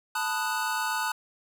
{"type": "chord", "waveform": "square", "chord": "B dominant seventh", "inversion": "third", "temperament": "equal", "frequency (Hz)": [880, 987.8, 1244.5, 1480], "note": ["A5", "B5", "D#6", "F#6"], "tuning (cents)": [0, 0, 0, 0], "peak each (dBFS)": [-32, -36, -35, -32], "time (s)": [0.15, 1.12], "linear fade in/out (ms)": 5, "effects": []}